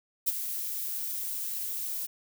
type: noise with ADSR envelope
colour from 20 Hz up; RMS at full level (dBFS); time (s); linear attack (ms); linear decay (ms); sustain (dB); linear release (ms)
violet; -24; 0.26-2.07; 20; 28; -10; 16
effects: none